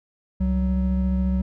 triangle tone pair together, 67.1 / 187.01 Hz, C2 / F#3, +44 / +19 cents, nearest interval octave + tritone, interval 1775 cents, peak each -20 dBFS, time 0.4-1.42 s, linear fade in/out 10 ms, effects none

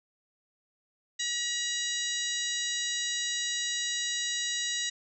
harmonic tone, 960 Hz, B5, 49 cents flat, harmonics 2 / 3 / 4 / 5 / 6 / 7 / 8, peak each -36 / -39 / -33 / -43 / -38 / -37 / -41 dBFS, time 1.19-4.9 s, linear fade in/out 10 ms, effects none

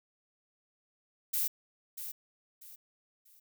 violet noise with echo, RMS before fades -31 dBFS, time 1.33-1.48 s, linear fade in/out 10 ms, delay 640 ms, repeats 3, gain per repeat -10 dB, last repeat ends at 3.4 s, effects none

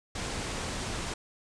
pink low-pass noise, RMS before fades -35 dBFS, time 0.15-1.14 s, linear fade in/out 5 ms, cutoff 9200 Hz, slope 48 dB/octave, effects none

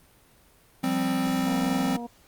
square chord, F suspended second, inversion none, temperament equal, 174.61 / 196 / 261.6 Hz, F3 / G3 / C4, 0 / 0 / 0 cents, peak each -32 / -31 / -26 dBFS, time 0.83-1.97 s, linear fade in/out 10 ms
harmonic tone, 237.6 Hz, A#3, 33 cents sharp, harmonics 1 / 2 / 3 / 4, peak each -34 / -40 / -39 / -43 dBFS, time 1.46-2.07 s, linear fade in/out 10 ms
effects pink hiss -58 dBFS RMS until 2.27 s + Opus 32 kbps

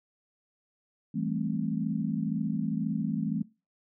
sine chord, A minor seventh, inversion second, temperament just, 165 / 198 / 220 / 264 Hz, E3 / G3 / A3 / C4, +2 / +18 / 0 / +16 cents, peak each -33 / -34 / -32 / -35 dBFS, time 1.14-3.43 s, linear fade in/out 10 ms, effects noise-tail reverb RT60 0.3 s tail -22 dB re dry

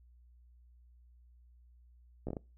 slowing click train, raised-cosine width 2 ms, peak -25 dBFS, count 5, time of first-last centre 2.27-2.368 s, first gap 15 ms, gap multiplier 1.34, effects noise-tail reverb RT60 0.3 s tail -25 dB re dry + added 60 Hz sine -58 dBFS peak until 2.57 s

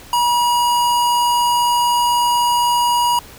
square tone, 962 Hz, B5, 46 cents flat, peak -14 dBFS, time 0.13-3.19 s, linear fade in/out 2 ms, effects pink hiss -40 dBFS RMS until 3.38 s

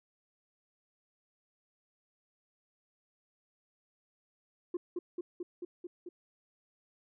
sine tone with echo, 352.6 Hz, F4, 17 cents sharp, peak -29 dBFS, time 4.74-4.77 s, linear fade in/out 5 ms, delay 220 ms, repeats 6, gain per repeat -2 dB, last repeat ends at 6.09 s, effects tanh soft clip ceiling -30 dBFS

